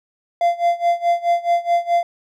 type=tone with tremolo; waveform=triangle; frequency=690 Hz; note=F5; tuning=21 cents flat; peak=-10 dBFS; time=0.41-2.03 s; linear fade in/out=2 ms; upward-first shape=sine; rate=4.7 Hz; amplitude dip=90%; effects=none